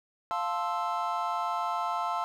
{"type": "chord", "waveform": "triangle", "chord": "F major seventh", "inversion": "none", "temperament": "equal", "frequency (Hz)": [698.5, 880, 1046.5, 1318.5], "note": ["F5", "A5", "C6", "E6"], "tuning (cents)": [0, 0, 0, 0], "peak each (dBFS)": -32, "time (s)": [0.31, 2.24], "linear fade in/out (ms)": 0, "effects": []}